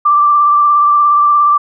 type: tone with vibrato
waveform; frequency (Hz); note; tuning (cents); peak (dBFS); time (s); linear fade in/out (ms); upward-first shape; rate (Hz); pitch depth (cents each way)
sine; 1174.7; D6; 0; -6; 0.05-1.58; 10; triangle; 17; 24
effects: none